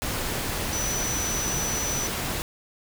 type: tone in noise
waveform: sine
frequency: 5950 Hz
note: F#8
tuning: 9 cents sharp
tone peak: -28 dBFS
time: 0.73-2.07 s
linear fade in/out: 0 ms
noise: pink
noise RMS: -29 dBFS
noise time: 0.02-2.42 s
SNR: -2 dB
effects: none